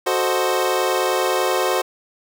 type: chord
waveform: 25% pulse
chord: F# diminished seventh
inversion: none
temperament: equal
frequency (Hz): 370 / 440 / 523.3 / 622.3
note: F#4 / A4 / C5 / Eb5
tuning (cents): 0 / 0 / 0 / 0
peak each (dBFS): -18 / -22 / -18 / -23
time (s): 0.06-1.82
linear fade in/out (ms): 10
effects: none